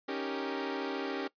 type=chord; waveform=sawtooth; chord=Eb dominant seventh; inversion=third; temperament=equal; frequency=277.2 / 311.1 / 392 / 466.2 Hz; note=Db4 / Eb4 / G4 / Bb4; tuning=0 / 0 / 0 / 0 cents; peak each=-33 / -38 / -34 / -37 dBFS; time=0.08-1.28 s; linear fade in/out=10 ms; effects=noise-tail reverb RT60 0.1 s tail -19 dB re dry + resampled to 11025 Hz